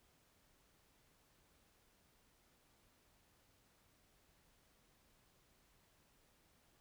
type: silence
effects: pink hiss -73 dBFS RMS until 6.8 s